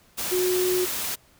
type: tone in noise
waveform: sine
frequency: 365 Hz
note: F#4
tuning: 24 cents flat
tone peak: -21 dBFS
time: 0.31-0.86 s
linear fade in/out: 20 ms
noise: white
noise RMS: -29 dBFS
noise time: 0.17-1.16 s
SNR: +5 dB
effects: pink hiss -58 dBFS RMS until 1.39 s